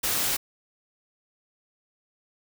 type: noise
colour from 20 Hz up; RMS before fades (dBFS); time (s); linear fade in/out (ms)
white; -26; 0.03-0.37; 10
effects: none